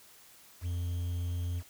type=tone with quantisation; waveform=triangle; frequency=87.3 Hz; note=F2; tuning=in tune; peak=-29 dBFS; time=0.61-1.63 s; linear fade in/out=50 ms; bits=9; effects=white hiss -57 dBFS RMS until 1.69 s